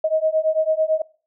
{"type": "beating tone pair", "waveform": "sine", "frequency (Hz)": [626, 635], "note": ["D#5", "D#5"], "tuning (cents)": [10, 35], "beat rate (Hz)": 9, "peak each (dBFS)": -20, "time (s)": [0.04, 1.02], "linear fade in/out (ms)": 5, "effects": ["noise-tail reverb RT60 0.4 s tail -23 dB re dry"]}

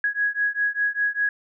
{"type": "beating tone pair", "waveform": "sine", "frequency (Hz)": [1661.2, 1666.2], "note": ["G#6", "G#6"], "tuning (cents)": [0, 5], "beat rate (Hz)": 5, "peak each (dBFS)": -24, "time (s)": [0.04, 1.29], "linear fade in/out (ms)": 2, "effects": []}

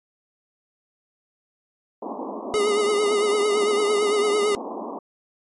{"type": "band-pass noise", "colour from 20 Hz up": "pink", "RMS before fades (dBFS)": -32, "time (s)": [2.02, 4.99], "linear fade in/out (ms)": 5, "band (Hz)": [210, 1100], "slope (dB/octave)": 96}
{"type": "tone with vibrato", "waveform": "square", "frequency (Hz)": 415.3, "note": "G#4", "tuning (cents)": 0, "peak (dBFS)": -19, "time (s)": [2.54, 4.55], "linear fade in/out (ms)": 0, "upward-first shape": "triangle", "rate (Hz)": 8.9, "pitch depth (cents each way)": 60}
{"effects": ["MP3 48 kbps"]}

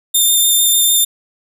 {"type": "tone with vibrato", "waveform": "5% pulse", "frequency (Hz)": 3604, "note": "A7", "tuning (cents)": 41, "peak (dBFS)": -3, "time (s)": [0.14, 1.05], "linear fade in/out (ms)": 10, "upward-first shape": "square", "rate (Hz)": 6.7, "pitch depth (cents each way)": 9, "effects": []}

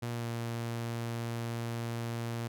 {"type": "tone with pitch glide", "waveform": "sawtooth", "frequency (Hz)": [118.8, 116.76], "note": ["A#2", "A#2"], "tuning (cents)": [33, 3], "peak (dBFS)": -30, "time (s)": [0.02, 2.48], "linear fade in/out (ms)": 10, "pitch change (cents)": -30, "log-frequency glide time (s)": [0.12, 0.27], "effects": []}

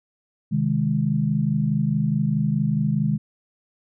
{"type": "chord", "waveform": "sine", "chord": "Ab major", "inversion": "first", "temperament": "equal", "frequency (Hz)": [130.81, 155.56, 207.7], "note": ["C3", "Eb3", "Ab3"], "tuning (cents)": [0, 0, 0], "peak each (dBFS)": [-25, -22, -23], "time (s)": [0.51, 3.18], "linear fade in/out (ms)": 20, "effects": []}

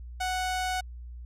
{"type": "tone", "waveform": "sawtooth", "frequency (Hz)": 740, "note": "F#5", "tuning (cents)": 0, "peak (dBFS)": -24, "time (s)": [0.2, 0.81], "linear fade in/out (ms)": 10, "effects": ["added 60 Hz sine -39 dBFS peak until 1.25 s", "low-pass 11000 Hz 12 dB/octave"]}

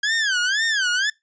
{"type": "tone with vibrato", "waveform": "sawtooth", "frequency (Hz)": 1622, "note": "G#6", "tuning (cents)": -41, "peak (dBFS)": -15, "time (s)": [0.03, 1.1], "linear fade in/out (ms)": 5, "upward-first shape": "sine", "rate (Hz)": 2, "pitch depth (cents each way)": 210, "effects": ["noise-tail reverb RT60 0.2 s tail -24 dB re dry", "resampled to 16000 Hz"]}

